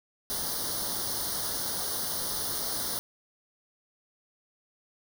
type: noise with comb filter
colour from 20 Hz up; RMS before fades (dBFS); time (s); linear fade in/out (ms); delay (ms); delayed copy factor
white; -32; 0.3-2.99; 0; 0.2; +1
effects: none